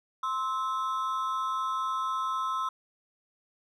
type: ring-modulated tone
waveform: triangle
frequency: 1174.7 Hz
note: D6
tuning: in tune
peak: -23 dBFS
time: 0.23-2.69 s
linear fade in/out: 5 ms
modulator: 128 Hz
effects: none